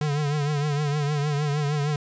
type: tone with vibrato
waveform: square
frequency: 146.83 Hz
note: D3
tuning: in tune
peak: -23 dBFS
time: 0.01-1.96 s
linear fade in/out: 2 ms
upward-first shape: triangle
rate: 6.5 Hz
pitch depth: 77 cents each way
effects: resampled to 16000 Hz + 9-bit